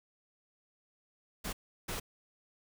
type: noise bursts at uneven times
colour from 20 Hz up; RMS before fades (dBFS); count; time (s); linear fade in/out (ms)
pink; -38; 2; 1.44-1.53 / 1.88-2; 10
effects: none